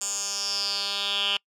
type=tone with band-pass filter sweep; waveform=10% pulse; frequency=200.1 Hz; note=G3; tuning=36 cents sharp; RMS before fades=-28 dBFS; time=0.01-1.37 s; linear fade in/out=2 ms; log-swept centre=7400 to 3000 Hz; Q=5.2; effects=noise-tail reverb RT60 0.1 s tail -26 dB re dry